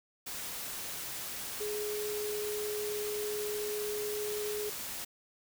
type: tone in noise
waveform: sine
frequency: 419.5 Hz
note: G#4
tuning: 17 cents sharp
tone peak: -34 dBFS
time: 1.6-4.7 s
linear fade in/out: 10 ms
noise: white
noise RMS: -40 dBFS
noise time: 0.26-5.05 s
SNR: +3 dB
effects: none